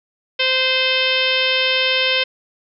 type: harmonic tone with a mistuned harmonic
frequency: 519 Hz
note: C5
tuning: 14 cents flat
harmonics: 1 / 2 / 3 / 4 / 5 / 6 / 7 / 8 / 9 / 10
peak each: -23 / -31 / -26 / -24 / -21 / -20 / -24 / -30 / -32 / -29 dBFS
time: 0.39-2.24 s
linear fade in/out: 10 ms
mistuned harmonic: 9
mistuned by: -19 cents
effects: none